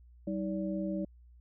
sine tone cluster, 193 / 317.2 / 576 Hz, G3 / D#4 / D5, -27 / +33 / -34 cents, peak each -34 / -36 / -39 dBFS, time 0.27-1.05 s, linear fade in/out 5 ms, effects added 60 Hz sine -54 dBFS peak until 1.4 s

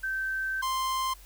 sine / 45% pulse tone pair in turn, 1551 / 1046.6 Hz, G6 / C6, -19 / 0 cents, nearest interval perfect fifth, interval 681 cents, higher first, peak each -28 / -27 dBFS, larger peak second, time 0.03-0.62 / 0.62-1.14 s, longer first, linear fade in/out 10 ms, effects added 46 Hz sine -49 dBFS peak until 1.25 s + white hiss -55 dBFS RMS until 1.25 s

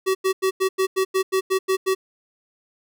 square tone bursts, 380 Hz, F#4, 46 cents sharp, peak -18 dBFS, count 11, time 0.06-1.95 s, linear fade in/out 20 ms, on 90 ms, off 90 ms, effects none

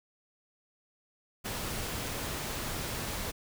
pink noise, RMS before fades -36 dBFS, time 1.44-3.32 s, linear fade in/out 20 ms, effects none

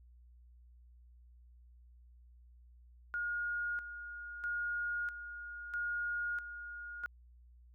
sine tone with tremolo, 1430 Hz, F6, 41 cents sharp, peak -34 dBFS, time 3.14-7.06 s, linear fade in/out 0 ms, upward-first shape square, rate 0.77 Hz, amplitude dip 65%, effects added 60 Hz sine -57 dBFS peak until 7.74 s

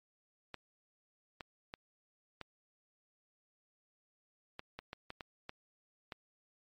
clicks, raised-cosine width 0.3 ms, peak -27 dBFS, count 11, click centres 0.543 / 1.408 / 1.739 / 2.413 / 4.594 / 4.79 / 4.931 / 5.104 / 5.208 / 5.494 / 6.122 s, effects MP3 64 kbps

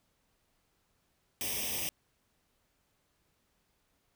white noise with comb filter, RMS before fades -35 dBFS, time 1.41-1.89 s, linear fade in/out 0 ms, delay 0.35 ms, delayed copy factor +0.9, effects pink hiss -75 dBFS RMS until 4.15 s

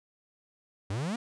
45% pulse exponential sweep, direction up, 91 to 246.9 Hz, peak -30 dBFS, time 0.9-1.16 s, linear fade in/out 5 ms, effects resampled to 22050 Hz + 12-bit

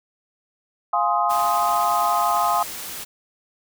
sine chord, F minor seventh, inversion none, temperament equal with one note detuned, 698.5 / 830.6 / 1046.5 / 1251.7 Hz, F5 / Ab5 / C6 / Eb6, 0 / 0 / 0 / +10 cents, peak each -23 dBFS, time 0.93-2.63 s, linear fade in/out 5 ms
white noise, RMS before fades -33 dBFS, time 1.29-3.05 s, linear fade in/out 20 ms
effects none

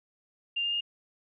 sine tone with pitch steps, 2794 / 2813 / 2833 Hz, F7 / F7 / F7, 0 / +12 / +24 cents, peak -27 dBFS, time 0.56-0.809 s, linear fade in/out 10 ms, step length 83 ms, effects none

